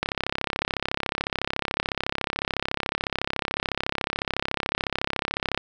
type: click train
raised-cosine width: 0.3 ms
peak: -8 dBFS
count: 189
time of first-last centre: 0.03-5.576 s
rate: 33.9 Hz
effects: none